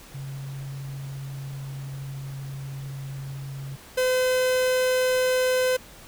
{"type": "tone pair in turn", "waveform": ["sine", "45% pulse"], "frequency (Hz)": [136.7, 510.2], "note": ["C#3", "C5"], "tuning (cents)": [-24, -44], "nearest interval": "octave + major seventh", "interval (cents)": 2280, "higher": "second", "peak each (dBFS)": [-32, -20], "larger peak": "second", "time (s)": [[0.14, 3.76], [3.97, 5.77]], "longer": "first", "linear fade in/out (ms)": 10, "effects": ["pink hiss -47 dBFS RMS until 6.07 s"]}